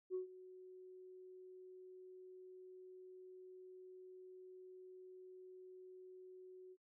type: tone with ADSR envelope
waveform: sine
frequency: 369.9 Hz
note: F#4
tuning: in tune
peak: -36 dBFS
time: 0.1-6.77 s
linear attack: 47 ms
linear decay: 120 ms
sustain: -18 dB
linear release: 50 ms
effects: noise-tail reverb RT60 0.1 s tail -26 dB re dry + tanh soft clip ceiling -34 dBFS